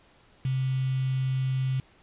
sine tone with quantisation, 131.1 Hz, C3, 4 cents sharp, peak -24 dBFS, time 0.45-1.8 s, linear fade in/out 2 ms, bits 7, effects pink hiss -59 dBFS RMS until 2.02 s + resampled to 8000 Hz

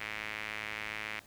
sawtooth tone with band-pass filter, 107.1 Hz, A2, 46 cents flat, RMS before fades -40 dBFS, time 0-1.2 s, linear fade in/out 10 ms, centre 2200 Hz, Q 3.1, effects pink hiss -58 dBFS RMS until 1.26 s

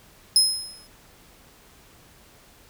30% pulse tone with exponential decay, 5130 Hz, E8, 48 cents flat, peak -8 dBFS, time 0.36-0.87 s, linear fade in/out 1 ms, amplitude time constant 110 ms, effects pink hiss -53 dBFS RMS until 2.69 s

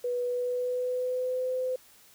sine tone with pitch glide, 490 to 510.8 Hz, B4 to C5, -14 to -42 cents, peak -27 dBFS, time 0.04-1.76 s, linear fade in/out 5 ms, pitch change +72 cents, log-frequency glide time 0.22-1.53 s, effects white hiss -57 dBFS RMS until 2.14 s

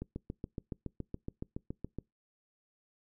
click train, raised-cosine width 3 ms, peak -25 dBFS, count 15, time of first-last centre 0.02-1.986 s, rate 7.12 Hz, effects noise-tail reverb RT60 0.2 s tail -25 dB re dry

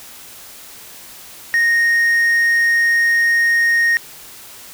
triangle tone, 1859 Hz, A#6, 5 cents flat, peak -10 dBFS, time 1.54-3.97 s, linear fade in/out 0 ms, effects white hiss -38 dBFS RMS until 4.73 s

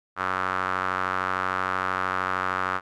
sawtooth tone with band-pass filter, 93.1 Hz, F#2, 11 cents sharp, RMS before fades -27 dBFS, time 0.16-2.81 s, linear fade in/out 50 ms, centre 1300 Hz, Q 3.8, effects none

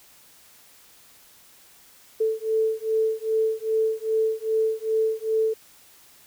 sine beating tone pair, 440 / 442.5 Hz, A4 / A4, 0 / +10 cents, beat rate 2.5 Hz, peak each -24 dBFS, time 2.2-5.54 s, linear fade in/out 10 ms, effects white hiss -53 dBFS RMS until 6.26 s

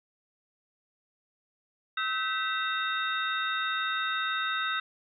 sine tone cluster, 1291 / 1537 / 1971 / 2703 / 3701 Hz, E6 / G6 / B6 / E7 / A#7, -37 / -35 / -4 / +43 / -13 cents, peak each -32 / -32 / -38 / -40 / -34 dBFS, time 1.97-4.8 s, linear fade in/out 5 ms, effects none

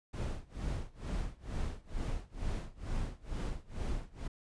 brown noise with tremolo, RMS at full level -34 dBFS, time 0.13-4.28 s, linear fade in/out 10 ms, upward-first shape sine, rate 2.2 Hz, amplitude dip 95%, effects resampled to 22050 Hz

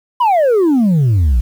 sine exponential sweep, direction down, 1024 to 54.2 Hz, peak -6 dBFS, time 0.2-1.41 s, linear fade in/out 10 ms, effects tanh soft clip ceiling -8 dBFS + 7-bit

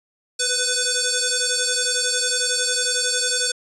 sine tone with frequency modulation, 1504 Hz, F#6, 28 cents sharp, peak -16 dBFS, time 0.39-3.52 s, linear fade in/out 10 ms, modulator 999 Hz, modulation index 7.5, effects tanh soft clip ceiling -18 dBFS + resampled to 24000 Hz

